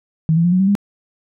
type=tone with pitch steps; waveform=sine; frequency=159.8 / 167.45 / 175.48 / 183.88 / 192.69 / 201.9 Hz; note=D#3 / E3 / F3 / F#3 / G3 / G#3; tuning=+47 / +27 / +9 / -10 / -29 / -49 cents; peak=-11 dBFS; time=0.29-0.752 s; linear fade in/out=0 ms; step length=77 ms; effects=none